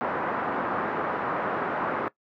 white low-pass noise, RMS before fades -28 dBFS, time 0.01-2.08 s, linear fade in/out 0 ms, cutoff 1400 Hz, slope 24 dB/octave, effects noise-tail reverb RT60 0.1 s tail -19 dB re dry + high-pass 200 Hz 12 dB/octave

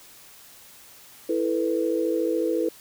sine chord, E suspended fourth, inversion none, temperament equal, 329.6 / 440 / 493.9 Hz, E4 / A4 / B4, 0 / 0 / 0 cents, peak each -25 / -27 / -26 dBFS, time 1.29-2.69 s, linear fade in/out 5 ms, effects white hiss -49 dBFS RMS until 2.8 s

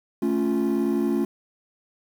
triangle chord, A augmented, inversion none, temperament equal with one note detuned, 220 / 278.3 / 349.2 Hz, A3 / C#4 / E#4, 0 / +7 / 0 cents, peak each -22 dBFS, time 0.22-1.25 s, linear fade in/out 5 ms, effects tanh soft clip ceiling -14 dBFS + 8-bit

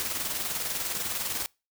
white noise with tremolo, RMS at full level -30 dBFS, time 0-1.46 s, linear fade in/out 0 ms, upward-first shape square, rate 20 Hz, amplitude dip 40%, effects noise-tail reverb RT60 0.3 s tail -26 dB re dry

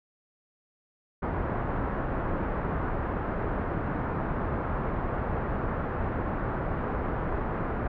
pink low-pass noise, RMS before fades -30 dBFS, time 1.22-7.88 s, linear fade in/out 10 ms, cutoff 1500 Hz, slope 24 dB/octave, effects none

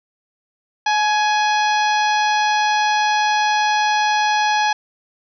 harmonic tone with a mistuned harmonic, 835 Hz, G#5, 9 cents sharp, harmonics 1 / 2 / 3 / 4 / 5 / 6 / 7, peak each -16 / -22 / -26 / -28 / -30 / -32 / -33 dBFS, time 0.86-4.73 s, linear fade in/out 5 ms, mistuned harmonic 1, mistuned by +27 cents, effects none

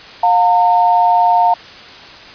sine tone pair together, 710.6 / 910 Hz, F5 / A#5, +30 / -42 cents, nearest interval major third, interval 428 cents, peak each -11 dBFS, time 0.23-1.54 s, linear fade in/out 5 ms, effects white hiss -35 dBFS RMS until 2.34 s + resampled to 11025 Hz

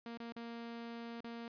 sawtooth tone with dropouts, 233.1 Hz, A#3, in tune, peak -40 dBFS, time 0.06-1.48 s, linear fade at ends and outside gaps 2 ms, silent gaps 0.174-0.201 / 0.323-0.363 / 1.206-1.243 s, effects resampled to 11025 Hz

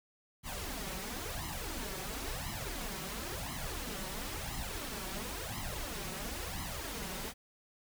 pink noise with flanger, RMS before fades -40 dBFS, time 0.43-7.34 s, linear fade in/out 50 ms, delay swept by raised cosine 0.97 to 5.37 ms, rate 0.97 Hz, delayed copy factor +0.8, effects none

